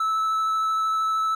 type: tone with vibrato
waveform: triangle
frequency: 1308 Hz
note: E6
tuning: 14 cents flat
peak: -19 dBFS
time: 0-1.35 s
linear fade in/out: 5 ms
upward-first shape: triangle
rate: 13 Hz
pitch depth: 11 cents each way
effects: none